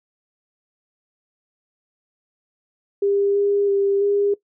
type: tone with pitch steps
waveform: sine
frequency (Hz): 400.6 / 404 / 397.4 / 404.9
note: G4 / G#4 / G4 / G#4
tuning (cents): +38 / -48 / +24 / -44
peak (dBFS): -16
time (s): 3.02-4.34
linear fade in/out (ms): 5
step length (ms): 330
effects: noise-tail reverb RT60 0.1 s tail -18 dB re dry